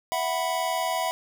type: chord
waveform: square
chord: E suspended second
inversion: none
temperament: equal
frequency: 659.3 / 740 / 987.8 Hz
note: E5 / F#5 / B5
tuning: 0 / 0 / 0 cents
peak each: -30 dBFS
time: 0.12-1.11 s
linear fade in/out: 0 ms
effects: none